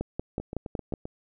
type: two click trains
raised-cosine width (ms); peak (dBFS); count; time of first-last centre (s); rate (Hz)
2; -22 / -16; 6 / 6; 0.4-1.054 / 0.01-0.938; 7.64 / 5.39
effects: none